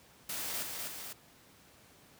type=noise with echo; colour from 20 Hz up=white; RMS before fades=-38 dBFS; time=0.29-0.63 s; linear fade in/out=5 ms; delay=250 ms; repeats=2; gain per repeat=-3 dB; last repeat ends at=1.13 s; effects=pink hiss -60 dBFS RMS until 2.19 s + high-pass 80 Hz 12 dB/octave